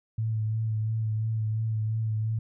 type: tone with vibrato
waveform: sine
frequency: 110 Hz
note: A2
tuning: in tune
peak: -25 dBFS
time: 0.18-2.39 s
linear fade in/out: 5 ms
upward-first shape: sine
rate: 2.9 Hz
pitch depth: 26 cents each way
effects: none